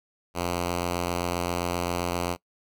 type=tone; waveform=5% pulse; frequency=87.6 Hz; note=F2; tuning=6 cents sharp; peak=-15 dBFS; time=0.34-2.37 s; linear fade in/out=50 ms; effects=noise-tail reverb RT60 0.1 s tail -21 dB re dry

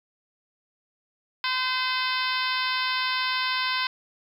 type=harmonic tone; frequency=513 Hz; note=C5; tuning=34 cents flat; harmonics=2 / 3 / 4 / 5 / 6 / 7 / 8 / 9 / 10; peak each=-29 / -31 / -32 / -33 / -34 / -34 / -35 / -36 / -36 dBFS; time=1.44-3.87 s; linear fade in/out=2 ms; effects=9-bit

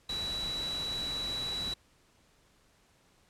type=tone in noise; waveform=sine; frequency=3926 Hz; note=B7; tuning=11 cents flat; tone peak=-33 dBFS; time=0.09-1.74 s; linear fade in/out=5 ms; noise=pink; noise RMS=-42 dBFS; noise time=0.09-1.74 s; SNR=+6 dB; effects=pink hiss -66 dBFS RMS until 3.29 s + low-pass 10000 Hz 12 dB/octave

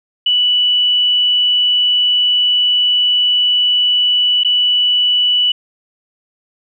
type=tone with dropouts; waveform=sine; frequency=2960 Hz; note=F#7; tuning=in tune; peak=-10 dBFS; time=0.26-5.52 s; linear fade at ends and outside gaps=5 ms; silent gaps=4.435-4.447 s; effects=none

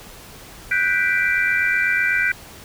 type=chord; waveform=sine; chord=G major seventh; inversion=third; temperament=equal; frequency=1480 / 1568 / 1975.5 / 2349 Hz; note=F#6 / G6 / B6 / D7; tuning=0 / 0 / 0 / 0 cents; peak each=-22 dBFS; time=0.71-2.32 s; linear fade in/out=5 ms; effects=pink hiss -41 dBFS RMS until 2.64 s

